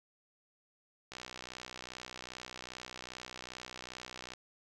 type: click train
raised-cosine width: 0.2 ms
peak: -26 dBFS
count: 202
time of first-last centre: 1.12-4.336 s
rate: 62.5 Hz
effects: none